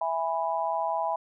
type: chord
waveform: sine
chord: E major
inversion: none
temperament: just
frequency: 659.3 / 824.1 / 988.9 Hz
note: E5 / G#5 / B5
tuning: 0 / -14 / +2 cents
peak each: -30 dBFS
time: 0.01-1.16 s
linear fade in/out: 5 ms
effects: none